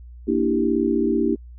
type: chord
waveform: sine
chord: E half-diminished seventh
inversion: second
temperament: equal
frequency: 233.1 / 293.7 / 329.6 / 392 Hz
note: Bb3 / D4 / E4 / G4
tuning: 0 / 0 / 0 / 0 cents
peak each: -23 dBFS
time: 0.27-1.36 s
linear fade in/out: 20 ms
effects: added 60 Hz sine -38 dBFS peak until 1.58 s